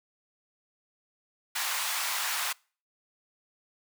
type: high-pass noise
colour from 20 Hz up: pink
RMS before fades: -31 dBFS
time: 1.55-2.53 s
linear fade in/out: 10 ms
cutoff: 920 Hz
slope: 24 dB/octave
effects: noise-tail reverb RT60 0.4 s tail -26 dB re dry